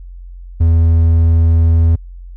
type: tone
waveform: triangle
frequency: 82.41 Hz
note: E2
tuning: in tune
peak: -5 dBFS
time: 0.6-1.96 s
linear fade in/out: 10 ms
effects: added 44 Hz sine -29 dBFS peak until 2.36 s